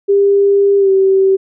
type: tone with pitch glide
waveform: sine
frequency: 399.6 to 385.1 Hz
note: G4 to G4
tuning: +33 to -31 cents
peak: -7 dBFS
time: 0.08-1.37 s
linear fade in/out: 20 ms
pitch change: -64 cents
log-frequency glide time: 0.78-0.9 s
effects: none